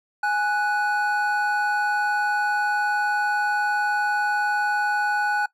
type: tone pair together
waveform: triangle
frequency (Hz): 830.6 / 1480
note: G#5 / F#6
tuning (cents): 0 / 0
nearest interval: minor seventh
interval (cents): 1000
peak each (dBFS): -21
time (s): 0.23-5.46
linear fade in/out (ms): 5
effects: noise-tail reverb RT60 0.1 s tail -20 dB re dry